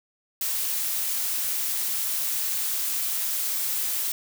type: noise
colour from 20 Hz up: blue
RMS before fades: -27 dBFS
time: 0.41-4.12 s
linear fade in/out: 2 ms
effects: none